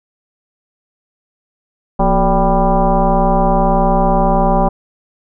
sine tone with frequency modulation, 375.2 Hz, F#4, 24 cents sharp, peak -9 dBFS, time 1.99-4.69 s, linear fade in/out 10 ms, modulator 203 Hz, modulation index 2.9, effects none

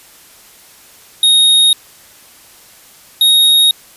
square tone pair in turn, 3733 / 3749 Hz, A#7 / A#7, +2 / +9 cents, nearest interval unison, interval 7 cents, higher second, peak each -7 dBFS, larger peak neither, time 1.23-1.73 / 3.21-3.71 s, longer neither, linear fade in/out 2 ms, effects white hiss -42 dBFS RMS until 3.96 s + resampled to 32000 Hz

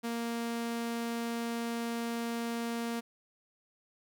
sawtooth tone, 233.1 Hz, A#3, in tune, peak -29 dBFS, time 0.03-3.01 s, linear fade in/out 20 ms, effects none

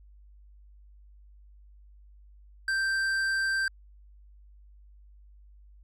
sine tone with tanh clipping, 1568 Hz, G6, in tune, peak -27 dBFS, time 2.68-3.68 s, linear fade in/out 2 ms, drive 11 dB, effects added 50 Hz sine -51 dBFS peak until 5.83 s

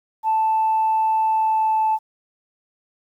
sine tone with pitch glide, 880 to 873.9 Hz, A5 to A5, 0 to -12 cents, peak -15 dBFS, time 0.23-1.99 s, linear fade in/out 50 ms, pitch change -12 cents, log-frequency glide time 1.26-1.87 s, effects tanh soft clip ceiling -12 dBFS + 9-bit

